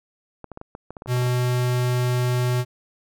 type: clicks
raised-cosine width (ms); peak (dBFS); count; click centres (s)
1; -22; 12; 0.443 / 0.517 / 0.574 / 0.614 / 0.751 / 0.906 / 0.968 / 1.021 / 1.06 / 1.166 / 1.221 / 1.265
type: tone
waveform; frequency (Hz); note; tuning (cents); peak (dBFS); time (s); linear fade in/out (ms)
square; 124.2; B2; +10; -20; 1.07-2.65; 50
effects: none